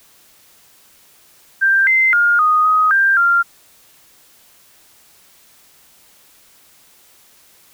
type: tone with pitch steps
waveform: sine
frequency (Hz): 1579 / 2073 / 1417 / 1240 / 1256 / 1585 / 1389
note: G6 / C7 / F6 / D#6 / D#6 / G6 / F6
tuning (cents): +12 / -17 / +25 / -6 / +16 / +19 / -10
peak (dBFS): -10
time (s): 1.61-3.43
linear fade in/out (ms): 20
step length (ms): 260
effects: white hiss -50 dBFS RMS until 7.73 s